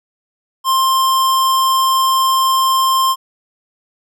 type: tone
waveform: square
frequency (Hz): 1054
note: C6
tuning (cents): +12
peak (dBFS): -12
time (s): 0.64-3.16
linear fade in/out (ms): 50
effects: none